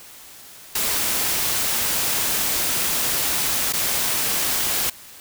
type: noise with dropouts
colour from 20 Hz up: white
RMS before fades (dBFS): -22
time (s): 0.75-4.9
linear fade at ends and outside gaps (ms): 5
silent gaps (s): 3.725-3.734
effects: white hiss -43 dBFS RMS until 5.2 s